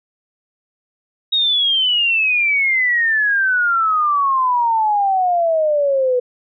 sine exponential sweep, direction down, 3785 to 490 Hz, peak -13 dBFS, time 1.32-6.2 s, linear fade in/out 10 ms, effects none

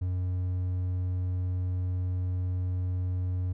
triangle tone, 91 Hz, F#2, 28 cents flat, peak -25 dBFS, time 0.01-3.53 s, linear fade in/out 10 ms, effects none

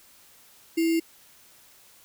sine tone with sample-and-hold, 329 Hz, E4, 3 cents flat, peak -20 dBFS, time 0.77-1 s, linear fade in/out 10 ms, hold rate 2450 Hz, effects white hiss -55 dBFS RMS until 2.04 s

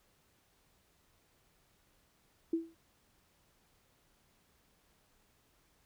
sine tone with exponential decay, 329.6 Hz, E4, in tune, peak -26 dBFS, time 2.53-2.75 s, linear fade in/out 5 ms, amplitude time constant 47 ms, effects pink hiss -71 dBFS RMS until 5.85 s

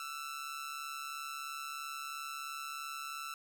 sawtooth tone with amplitude modulation, 1331 Hz, E6, 16 cents sharp, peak -34 dBFS, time 0-3.34 s, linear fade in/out 2 ms, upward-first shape sine, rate 143 Hz, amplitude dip 60%, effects none

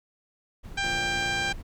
brown noise, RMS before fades -40 dBFS, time 0.63-1.63 s, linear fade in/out 20 ms
harmonic tone, 792 Hz, G5, 18 cents sharp, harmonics 1 / 2 / 3 / 4 / 5 / 6 / 7 / 8 / 9 / 10, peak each -33 / -29 / -32 / -35 / -38 / -42 / -44 / -43 / -49 / -45 dBFS, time 0.77-1.53 s, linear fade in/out 10 ms
15% pulse chord, Bb major, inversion none, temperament equal, 116.54 / 146.83 / 174.61 Hz, Bb2 / D3 / F3, 0 / 0 / 0 cents, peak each -34 / -39 / -34 dBFS, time 0.83-1.53 s, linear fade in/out 10 ms
effects none

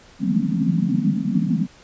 pink band-pass noise, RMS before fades -20 dBFS, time 0.19-1.67 s, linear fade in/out 50 ms, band 150 to 270 Hz, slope 96 dB/octave, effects pink hiss -49 dBFS RMS until 1.83 s + resampled to 16000 Hz

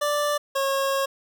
25% pulse tone pair in turn, 587.3 / 545.4 Hz, D5 / C#5, 0 / -28 cents, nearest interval minor second, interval 128 cents, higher first, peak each -18 dBFS, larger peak neither, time 0.01-0.38 / 0.55-1.06 s, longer second, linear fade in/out 10 ms, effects none

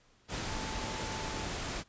sine tone in noise, 876 Hz, A5, 8 cents flat, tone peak -44 dBFS, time 0.46-1.5 s, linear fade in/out 50 ms, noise pink, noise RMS -37 dBFS, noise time 0.28-1.84 s, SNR -10 dB, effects pink hiss -66 dBFS RMS until 1.88 s + resampled to 16000 Hz

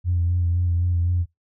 sine tone with vibrato, 87.31 Hz, F2, in tune, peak -17 dBFS, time 0.04-1.26 s, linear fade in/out 50 ms, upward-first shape sine, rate 3.9 Hz, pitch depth 33 cents each way, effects noise-tail reverb RT60 0.2 s tail -25 dB re dry + tanh soft clip ceiling -13 dBFS

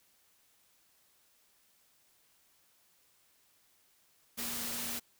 sine tone in noise, 236.7 Hz, A#3, 27 cents sharp, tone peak -47 dBFS, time 4.37-5 s, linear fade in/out 20 ms, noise white, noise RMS -38 dBFS, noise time 4.37-5 s, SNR -12 dB, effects white hiss -69 dBFS RMS until 5.19 s

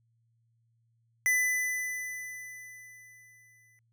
square tone with exponential decay, 2001 Hz, B6, 22 cents sharp, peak -23 dBFS, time 1.26-3.79 s, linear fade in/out 0 ms, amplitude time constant 550 ms, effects added 115 Hz sine -68 dBFS peak until 3.92 s

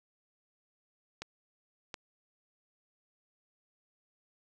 clicks, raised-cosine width 0.2 ms, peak -22 dBFS, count 2, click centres 1.22 / 1.942 s, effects none

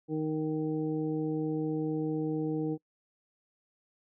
harmonic tone, 155.56 Hz, D#3, in tune, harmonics 1 / 2 / 3 / 5, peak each -35 / -31 / -35 / -47 dBFS, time 0.08-2.78 s, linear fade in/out 50 ms, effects noise-tail reverb RT60 0.1 s tail -25 dB re dry

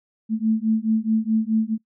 sine beating tone pair, 218.2 / 222.9 Hz, A3 / A3, -14 / +23 cents, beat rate 4.7 Hz, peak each -21 dBFS, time 0.29-1.78 s, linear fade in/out 50 ms, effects noise-tail reverb RT60 0.1 s tail -22 dB re dry

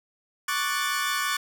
sawtooth chord, D major seventh, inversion third, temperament equal, 1108.7 / 1174.7 / 1480 / 1760 Hz, C#6 / D6 / F#6 / A6, 0 / 0 / 0 / 0 cents, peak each -27 dBFS, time 0.48-1.37 s, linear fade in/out 5 ms, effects none

